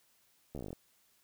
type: slowing click train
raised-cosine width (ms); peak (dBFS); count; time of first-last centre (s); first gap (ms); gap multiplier
2; -29; 11; 0.55-0.73; 13; 1.07
effects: white hiss -70 dBFS RMS until 1.23 s